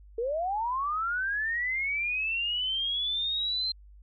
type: linear sweep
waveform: sine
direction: up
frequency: 440 to 4148 Hz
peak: -27 dBFS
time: 0.18-3.72 s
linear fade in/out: 5 ms
effects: added 50 Hz sine -49 dBFS peak until 4.02 s